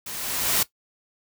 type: noise with level ramp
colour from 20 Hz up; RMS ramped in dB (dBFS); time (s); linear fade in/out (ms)
white; -35 to -20; 0.06-0.63; 5
effects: noise-tail reverb RT60 0.1 s tail -17 dB re dry